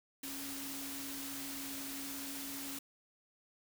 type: tone in noise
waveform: sine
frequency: 275.9 Hz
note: C#4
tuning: 8 cents flat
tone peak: -46 dBFS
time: 0.23-2.79 s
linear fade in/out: 5 ms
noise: white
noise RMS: -44 dBFS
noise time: 0.23-2.79 s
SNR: -5 dB
effects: none